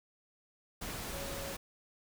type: tone in noise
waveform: sine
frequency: 554.4 Hz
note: C#5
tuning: in tune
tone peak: -44 dBFS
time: 1.13-1.53 s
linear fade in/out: 10 ms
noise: pink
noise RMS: -41 dBFS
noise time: 0.81-1.57 s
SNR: -6 dB
effects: none